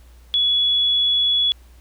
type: tone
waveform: sine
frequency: 3389 Hz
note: G#7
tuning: 34 cents sharp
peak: -15 dBFS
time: 0.34-1.52 s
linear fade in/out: 0 ms
effects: added 60 Hz sine -44 dBFS peak until 1.8 s + pink hiss -56 dBFS RMS until 1.8 s